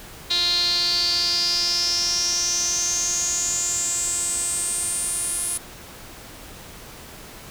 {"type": "tone with band-pass filter sweep", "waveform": "sawtooth", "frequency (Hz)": 349.2, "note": "F4", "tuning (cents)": 0, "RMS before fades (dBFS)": -23, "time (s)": [0.3, 5.58], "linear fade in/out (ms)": 10, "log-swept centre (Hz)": [4000, 10000], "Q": 10, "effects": ["pink hiss -41 dBFS RMS until 7.5 s"]}